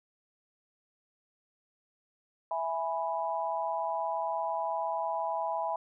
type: chord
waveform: sine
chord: E major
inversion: none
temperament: equal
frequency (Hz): 659.3 / 830.6 / 987.8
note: E5 / G#5 / B5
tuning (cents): 0 / 0 / 0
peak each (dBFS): -34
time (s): 2.51-5.76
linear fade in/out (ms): 2
effects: none